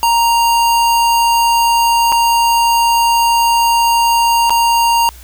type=tone with dropouts; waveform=square; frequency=932.3 Hz; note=A#5; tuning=in tune; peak=-10 dBFS; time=0.03-5.09 s; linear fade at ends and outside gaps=0 ms; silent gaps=2.12-2.124 / 4.496-4.505 s; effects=added 60 Hz sine -35 dBFS peak until 5.23 s + white hiss -41 dBFS RMS until 5.23 s